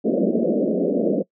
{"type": "band-pass noise", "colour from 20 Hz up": "pink", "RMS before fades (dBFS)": -20, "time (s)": [0.04, 1.23], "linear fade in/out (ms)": 20, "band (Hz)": [180, 630], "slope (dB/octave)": 96, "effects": ["noise-tail reverb RT60 0.1 s tail -23 dB re dry"]}